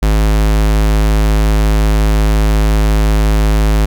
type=tone; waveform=square; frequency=52.8 Hz; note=G#1; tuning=29 cents sharp; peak=-9 dBFS; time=0.02-3.86 s; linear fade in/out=10 ms; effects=none